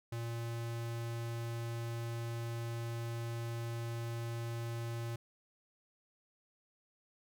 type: tone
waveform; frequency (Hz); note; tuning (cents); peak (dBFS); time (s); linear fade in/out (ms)
square; 116.54; A#2; 0; -38; 0.12-5.16; 5
effects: none